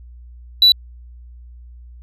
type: tone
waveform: sine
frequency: 3951 Hz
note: B7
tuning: in tune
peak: -5 dBFS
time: 0.62-0.72 s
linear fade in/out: 2 ms
effects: tanh soft clip ceiling -5 dBFS + added 60 Hz sine -37 dBFS peak until 2.02 s